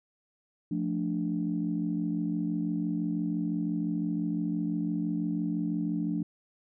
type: chord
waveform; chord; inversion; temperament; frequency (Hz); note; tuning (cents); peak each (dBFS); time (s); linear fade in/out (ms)
sine; D minor; first; equal with one note detuned; 174.11 / 220 / 293.7; F3 / A3 / D4; -5 / 0 / 0; -31 / -33 / -31; 0.71-6.23; 5
effects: tanh soft clip ceiling -18 dBFS